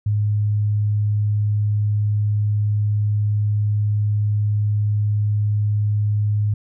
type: tone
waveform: sine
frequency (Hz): 104.6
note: G#2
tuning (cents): +13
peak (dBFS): -16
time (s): 0.06-6.54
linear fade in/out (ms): 5
effects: none